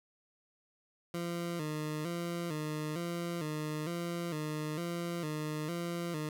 20% pulse tone with vibrato, 162 Hz, E3, 30 cents flat, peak -30 dBFS, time 1.14-6.29 s, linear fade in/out 2 ms, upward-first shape square, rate 1.1 Hz, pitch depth 100 cents each way, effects none

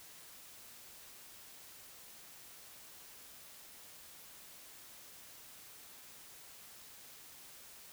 silence, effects white hiss -55 dBFS RMS until 7.92 s

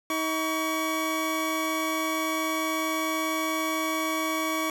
25% pulse tone pair together, 317.4 / 1131.1 Hz, D#4 / C#6, +35 / +35 cents, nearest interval octave + minor seventh, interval 2200 cents, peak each -25 dBFS, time 0.1-4.7 s, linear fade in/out 2 ms, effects none

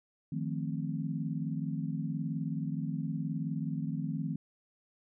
sine chord, F dominant seventh, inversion third, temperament equal, 155.56 / 174.61 / 220 / 261.6 Hz, Eb3 / F3 / A3 / C4, 0 / 0 / 0 / 0 cents, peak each -35 / -38 / -39 / -39 dBFS, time 0.32-4.36 s, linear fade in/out 5 ms, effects none

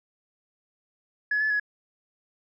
sine tone with pitch steps, 1695 / 1729 / 1683 Hz, G#6 / A6 / G#6, +35 / -31 / +23 cents, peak -21 dBFS, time 1.31-1.598 s, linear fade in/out 5 ms, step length 96 ms, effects tanh soft clip ceiling -18 dBFS

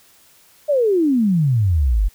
sine exponential sweep, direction down, 616 to 43.72 Hz, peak -13 dBFS, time 0.68-2.09 s, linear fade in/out 20 ms, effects white hiss -52 dBFS RMS until 2.14 s

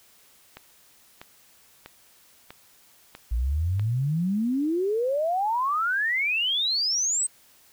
click train, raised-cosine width 0.3 ms, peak -24 dBFS, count 6, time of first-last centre 0.57-3.796 s, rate 1.55 Hz
sine exponential sweep, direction up, 54.8 to 8372 Hz, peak -22 dBFS, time 3.31-7.27 s, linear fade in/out 10 ms
effects white hiss -57 dBFS RMS until 7.72 s

